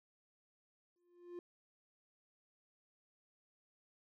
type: tone with exponential growth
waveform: triangle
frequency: 350.9 Hz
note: F4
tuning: 8 cents sharp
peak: -40 dBFS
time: 0.96-1.39 s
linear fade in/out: 1 ms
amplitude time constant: 93 ms
effects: none